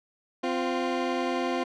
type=tone pair together; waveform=20% pulse; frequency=259 / 349.2 Hz; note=C4 / F4; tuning=-17 / 0 cents; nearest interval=perfect fourth; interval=517 cents; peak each=-24 dBFS; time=0.43-1.64 s; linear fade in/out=10 ms; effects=low-pass 4000 Hz 12 dB/octave